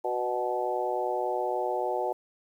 harmonic tone with a mistuned harmonic, 123.47 Hz, B2, in tune, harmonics 3 / 4 / 5 / 6 / 7, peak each -33 / -33 / -33 / -33 / -33 dBFS, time 0.04-2.13 s, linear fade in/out 10 ms, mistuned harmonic 5, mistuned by -19 cents, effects 10-bit

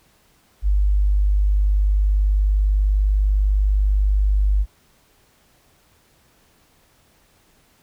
sine tone, 50.1 Hz, G1, 38 cents sharp, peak -14 dBFS, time 0.62-4.66 s, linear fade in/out 50 ms, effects pink hiss -58 dBFS RMS until 7.82 s

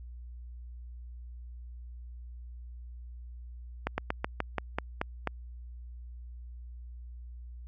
slowing click train, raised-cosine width 0.5 ms, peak -14 dBFS, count 9, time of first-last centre 3.87-5.273 s, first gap 110 ms, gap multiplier 1.13, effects added 60 Hz sine -42 dBFS peak until 7.67 s

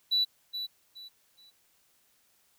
triangle tone with echo, 3952 Hz, B7, in tune, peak -20 dBFS, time 0.11-0.25 s, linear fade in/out 20 ms, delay 420 ms, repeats 3, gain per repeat -11 dB, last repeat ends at 1.51 s, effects tanh soft clip ceiling -20 dBFS + white hiss -68 dBFS RMS until 2.58 s

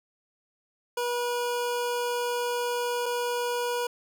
25% pulse tone pair in turn, 483.9 / 483.9 Hz, B4 / B4, -35 / -35 cents, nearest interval unison, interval 0 cents, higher neither, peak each -23 dBFS, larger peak neither, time 0.97-3.06 / 3.06-3.87 s, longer first, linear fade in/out 5 ms, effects none

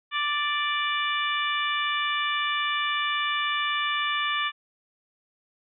harmonic tone, 587.3 Hz, D5, in tune, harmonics 2 / 3 / 4 / 5 / 6, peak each -28 / -30 / -31 / -32 / -33 dBFS, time 0.11-4.52 s, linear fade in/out 50 ms, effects none

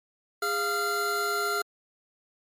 square tone cluster, 410.1 / 697 / 1381 Hz, G#4 / F5 / F6, -22 / -4 / -20 cents, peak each -32 / -36 / -28 dBFS, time 0.42-1.62 s, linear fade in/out 5 ms, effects MP3 64 kbps

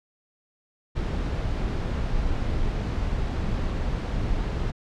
brown noise, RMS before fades -26 dBFS, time 0.95-4.72 s, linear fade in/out 20 ms, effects low-pass 5000 Hz 12 dB/octave

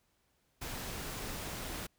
pink noise, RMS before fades -41 dBFS, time 0.61-1.87 s, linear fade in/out 10 ms, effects pink hiss -75 dBFS RMS until 1.98 s

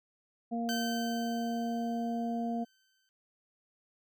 harmonic tone, 233.1 Hz, A#3, in tune, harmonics 1 / 2 / 3, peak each -32 / -43 / -37 dBFS, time 0.51-2.65 s, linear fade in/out 20 ms
15% pulse tone with exponential decay, 1541 Hz, G6, 30 cents flat, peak -27 dBFS, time 0.69-3.09 s, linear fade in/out 0 ms, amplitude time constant 520 ms
effects none

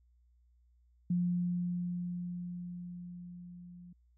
sine tone with level ramp, 176.5 Hz, F3, 19 cents sharp, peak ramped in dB -27 to -49 dBFS, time 1.1-3.93 s, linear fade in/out 5 ms, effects added 60 Hz sine -64 dBFS peak until 4.17 s

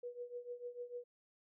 sine tone with tremolo, 486.3 Hz, B4, 27 cents flat, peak -40 dBFS, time 0.03-1.04 s, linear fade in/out 5 ms, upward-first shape triangle, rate 6.7 Hz, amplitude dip 90%, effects none

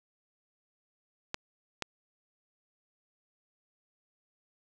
clicks, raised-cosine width 0.2 ms, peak -15 dBFS, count 2, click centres 1.344 / 1.823 s, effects 9-bit

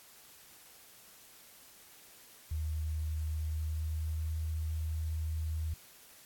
sine tone with pitch glide, 77.8 to 79.11 Hz, D#2 to D#2, 0 to +29 cents, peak -32 dBFS, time 2.51-5.74 s, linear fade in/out 5 ms, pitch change +29 cents, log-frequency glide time 3.43-4.28 s, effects white hiss -57 dBFS RMS until 6.25 s + AAC 64 kbps

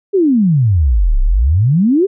sine exponential two-way sweep, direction down then up, 415.3 to 30.69 to 415.3 Hz, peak -8 dBFS, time 0.13-2.07 s, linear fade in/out 20 ms, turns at 1.2 s, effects none

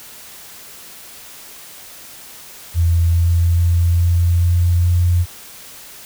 sine tone with pitch steps, 84.5 / 85.14 / 85.78 / 86.43 / 87.08 / 87.73 Hz, E2 / F2 / F2 / F2 / F2 / F2, +43 / -44 / -31 / -17 / -5 / +8 cents, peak -11 dBFS, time 2.74-5.26 s, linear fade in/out 50 ms, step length 420 ms, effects white hiss -38 dBFS RMS until 6.05 s

